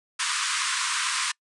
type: band-pass noise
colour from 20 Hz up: pink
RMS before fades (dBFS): -27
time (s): 0.19-1.32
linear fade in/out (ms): 10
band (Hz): 990 to 9800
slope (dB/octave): 96
effects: noise-tail reverb RT60 0.1 s tail -26 dB re dry